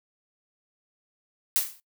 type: noise with exponential decay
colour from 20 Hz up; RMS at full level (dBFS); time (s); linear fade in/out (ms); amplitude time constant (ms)
blue; -20; 1.56-1.8; 0; 52
effects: noise-tail reverb RT60 0.1 s tail -18 dB re dry